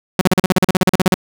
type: tone bursts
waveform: sawtooth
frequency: 185.1 Hz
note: F#3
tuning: 1 cent sharp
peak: -5 dBFS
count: 16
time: 0.19-1.142 s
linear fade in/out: 2 ms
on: 22 ms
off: 40 ms
effects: none